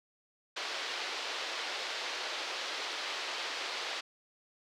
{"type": "band-pass noise", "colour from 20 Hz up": "white", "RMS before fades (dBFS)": -38, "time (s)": [0.56, 4.01], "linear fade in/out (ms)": 10, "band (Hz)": [380, 4600], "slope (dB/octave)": 24, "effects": []}